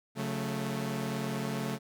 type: chord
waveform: sawtooth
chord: F# minor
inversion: second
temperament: equal with one note detuned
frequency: 138.59 / 181.61 / 220 Hz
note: C#3 / F#3 / A3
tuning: 0 / -32 / 0 cents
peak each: -32 / -35 / -31 dBFS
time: 0.15-1.79 s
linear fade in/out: 50 ms
effects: none